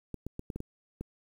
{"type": "clicks", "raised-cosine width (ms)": 3, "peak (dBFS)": -24, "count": 7, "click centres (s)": [0.143, 0.266, 0.394, 0.502, 0.56, 0.604, 1.01], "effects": ["9-bit"]}